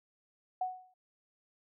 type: tone with exponential decay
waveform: sine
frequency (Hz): 740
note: F#5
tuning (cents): 0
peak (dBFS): -28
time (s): 0.61-0.94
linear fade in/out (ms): 5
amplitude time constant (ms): 70
effects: none